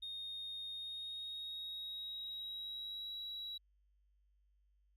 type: tone with pitch glide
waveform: triangle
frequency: 3700 to 3888 Hz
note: A#7 to B7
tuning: -14 to -28 cents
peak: -40 dBFS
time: 0.02-3.58 s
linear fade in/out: 10 ms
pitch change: +86 cents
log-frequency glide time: 0.73-3.15 s
effects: tanh soft clip ceiling -39 dBFS + added 50 Hz sine -70 dBFS peak until 4.96 s